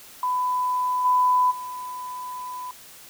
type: tone with level steps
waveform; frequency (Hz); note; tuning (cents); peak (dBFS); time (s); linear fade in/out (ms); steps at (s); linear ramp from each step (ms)
sine; 1000; B5; +21; -21 / -16 / -31; 0.23-2.71; 2; 1.04 / 1.5; 20
effects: white hiss -46 dBFS RMS until 3.09 s